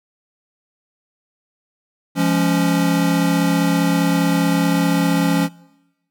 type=chord; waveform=square; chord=Db major; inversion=first; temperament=equal with one note detuned; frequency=172.31 / 207.7 / 277.2 Hz; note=F3 / Ab3 / Db4; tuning=-23 / 0 / 0 cents; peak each=-19 / -24 / -19 dBFS; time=2.15-5.49 s; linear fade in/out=50 ms; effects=noise-tail reverb RT60 1.0 s tail -23 dB re dry